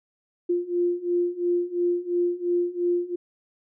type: beating tone pair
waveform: sine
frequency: 349.2 / 352.1 Hz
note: F4 / F4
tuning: 0 / +14 cents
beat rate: 2.9 Hz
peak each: -26 / -24 dBFS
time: 0.49-3.16 s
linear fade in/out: 10 ms
effects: none